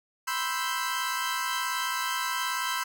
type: chord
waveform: sawtooth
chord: C major seventh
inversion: third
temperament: equal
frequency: 987.8 / 1046.5 / 1318.5 / 1568 Hz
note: B5 / C6 / E6 / G6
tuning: 0 / 0 / 0 / 0 cents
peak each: -30 dBFS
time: 0.27-2.84 s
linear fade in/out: 10 ms
effects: none